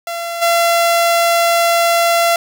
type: tone with level steps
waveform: sawtooth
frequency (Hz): 681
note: F5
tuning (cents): -44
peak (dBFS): -17 / -7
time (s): 0.07-2.36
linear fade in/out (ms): 2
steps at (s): 0.41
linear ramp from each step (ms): 20
effects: none